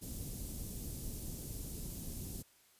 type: band-stop noise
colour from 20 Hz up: pink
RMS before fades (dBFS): -43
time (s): 0.01-2.43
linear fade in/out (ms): 20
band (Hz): 270 to 8100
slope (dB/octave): 12
effects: white hiss -67 dBFS RMS until 2.79 s + resampled to 32000 Hz